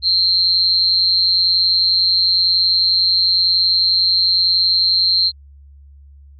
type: tone with amplitude modulation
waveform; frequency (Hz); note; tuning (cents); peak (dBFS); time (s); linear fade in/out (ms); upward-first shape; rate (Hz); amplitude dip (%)
sine; 4166; C8; -8; -8; 0.02-5.32; 50; sine; 181; 85
effects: added 70 Hz sine -40 dBFS peak until 6.39 s